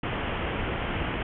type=low-pass noise; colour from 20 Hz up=pink; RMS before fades=-30 dBFS; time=0.03-1.23 s; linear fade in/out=5 ms; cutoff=3200 Hz; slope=96 dB/octave; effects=none